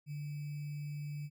sine tone with sample-and-hold, 146.83 Hz, D3, in tune, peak -38 dBFS, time 0.06-1.3 s, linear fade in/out 50 ms, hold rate 2450 Hz, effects none

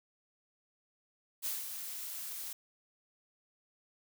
blue noise with ADSR envelope, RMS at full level -35 dBFS, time 1.42-2.53 s, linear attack 37 ms, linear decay 170 ms, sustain -7 dB, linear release 4 ms, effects none

